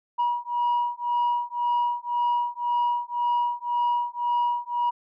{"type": "beating tone pair", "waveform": "sine", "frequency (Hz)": [961, 962.9], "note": ["B5", "B5"], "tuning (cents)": [-48, -44], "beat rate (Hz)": 1.9, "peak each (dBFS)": -24, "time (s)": [0.18, 4.91], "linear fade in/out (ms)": 20, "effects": ["tanh soft clip ceiling -18 dBFS"]}